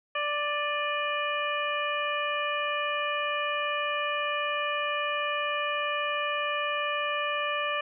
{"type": "harmonic tone with a mistuned harmonic", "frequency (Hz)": 587.3, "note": "D5", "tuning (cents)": 0, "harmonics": [1, 2, 3, 4, 5], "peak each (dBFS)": [-33, -31, -34, -34, -36], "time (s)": [0.15, 7.81], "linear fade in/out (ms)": 5, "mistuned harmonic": 4, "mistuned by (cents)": 53, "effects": []}